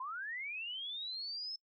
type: linear sweep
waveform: sine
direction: up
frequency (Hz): 987.8 to 5274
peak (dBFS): -39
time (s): 0-1.56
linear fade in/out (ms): 5
effects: noise-tail reverb RT60 0.1 s tail -24 dB re dry